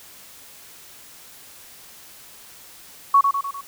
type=tone with echo; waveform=sine; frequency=1115 Hz; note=C#6; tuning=10 cents sharp; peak=-10 dBFS; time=3.14-3.21 s; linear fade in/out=5 ms; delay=100 ms; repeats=4; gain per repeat=-5 dB; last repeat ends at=3.61 s; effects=white hiss -45 dBFS RMS until 3.67 s